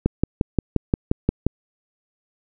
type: click train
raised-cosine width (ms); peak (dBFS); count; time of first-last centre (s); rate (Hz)
3; -4; 9; 0.06-1.466; 5.69
effects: none